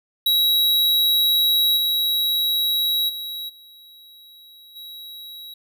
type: tone with level steps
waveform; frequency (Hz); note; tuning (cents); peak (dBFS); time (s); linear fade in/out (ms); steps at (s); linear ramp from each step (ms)
square; 3866; B7; -38; -16 / -19 / -29 / -45 / -36; 0.26-5.54; 5; 1.76 / 3.08 / 3.48 / 4.75; 20
effects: none